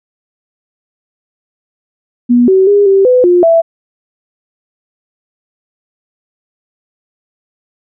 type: tone with pitch steps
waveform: sine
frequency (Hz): 242.8 / 379.9 / 406.6 / 389.7 / 502 / 354.5 / 663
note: B3 / F#4 / G#4 / G4 / B4 / F4 / E5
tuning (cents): -29 / +46 / -37 / -10 / +28 / +26 / +10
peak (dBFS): -4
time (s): 2.29-3.62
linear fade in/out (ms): 20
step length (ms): 190
effects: none